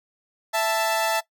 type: tone pair together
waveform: sawtooth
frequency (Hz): 662.2 / 880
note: E5 / A5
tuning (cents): +8 / 0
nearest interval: perfect fourth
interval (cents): 492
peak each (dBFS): -20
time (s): 0.53-1.21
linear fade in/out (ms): 20
effects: noise-tail reverb RT60 0.1 s tail -18 dB re dry